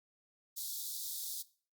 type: high-pass noise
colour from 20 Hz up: white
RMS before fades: -41 dBFS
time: 0.56-1.43 s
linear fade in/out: 20 ms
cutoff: 3500 Hz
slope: 96 dB/octave
effects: noise-tail reverb RT60 0.4 s tail -18 dB re dry + Opus 48 kbps